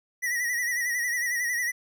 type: tone with vibrato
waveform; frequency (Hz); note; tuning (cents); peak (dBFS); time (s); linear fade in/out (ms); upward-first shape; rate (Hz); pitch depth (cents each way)
square; 1931; B6; -39; -26; 0.22-1.72; 20; sine; 11; 64
effects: none